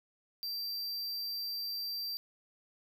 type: tone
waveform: square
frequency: 4699 Hz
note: D8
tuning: in tune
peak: -36 dBFS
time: 0.43-2.17 s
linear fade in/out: 0 ms
effects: none